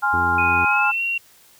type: chord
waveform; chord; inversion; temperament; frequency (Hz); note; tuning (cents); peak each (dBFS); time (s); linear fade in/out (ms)
sine; F minor; first; equal; 830.6 / 1046.5 / 1396.9; Ab5 / C6 / F6; 0 / 0 / 0; -21 / -25 / -19; 0.02-0.92; 20
type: harmonic tone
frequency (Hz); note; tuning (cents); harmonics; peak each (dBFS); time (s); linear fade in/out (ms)
87.31; F2; 0; 1 / 2 / 3 / 4 / 5; -28 / -35 / -32 / -33 / -37; 0.13-0.65; 5
type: tone with pitch glide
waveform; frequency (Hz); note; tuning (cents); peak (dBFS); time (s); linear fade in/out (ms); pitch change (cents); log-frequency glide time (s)
sine; 2489 to 2746; D#7 to F7; 0 to -30; -20; 0.38-1.18; 5; +170; 0.63-1.02
effects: white hiss -52 dBFS RMS until 1.59 s